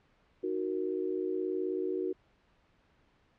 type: chord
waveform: sine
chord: D# minor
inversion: none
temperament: equal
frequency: 311.1 / 370 / 466.2 Hz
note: D#4 / F#4 / A#4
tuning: 0 / 0 / 0 cents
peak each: -37 / -32 / -38 dBFS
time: 0.43-2.13 s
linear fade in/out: 10 ms
effects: pink hiss -68 dBFS RMS until 3.38 s + low-pass 3000 Hz 12 dB/octave